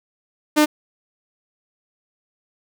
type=tone; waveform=sawtooth; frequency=301.8 Hz; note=D4; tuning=47 cents sharp; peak=-8 dBFS; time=0.56-0.66 s; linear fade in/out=20 ms; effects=none